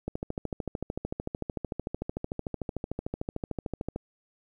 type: click train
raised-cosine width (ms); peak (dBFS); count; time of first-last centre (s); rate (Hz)
2; -18; 53; 0.08-3.961; 13.4
effects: 10-bit